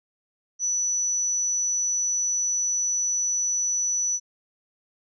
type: tone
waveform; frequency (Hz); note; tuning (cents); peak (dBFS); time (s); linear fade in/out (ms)
sine; 5940; F#8; +6; -22; 0.59-4.2; 50
effects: none